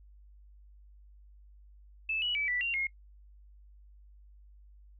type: tone with pitch steps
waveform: sine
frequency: 2624 / 2933 / 2300 / 1969 / 2765 / 2150 Hz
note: E7 / F#7 / D7 / B6 / F7 / C7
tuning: -9 / -16 / -37 / -6 / -18 / +47 cents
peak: -29 dBFS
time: 2.09-2.87 s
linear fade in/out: 5 ms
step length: 130 ms
effects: noise-tail reverb RT60 0.1 s tail -21 dB re dry + added 50 Hz sine -53 dBFS peak until 4.99 s